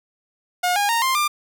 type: tone with pitch steps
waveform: sawtooth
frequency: 718 / 815.3 / 925.8 / 1051.2 / 1193.7 Hz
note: F5 / G#5 / A#5 / C6 / D6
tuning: +48 / -32 / -12 / +8 / +28 cents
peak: -14 dBFS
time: 0.63-1.28 s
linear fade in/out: 10 ms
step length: 130 ms
effects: none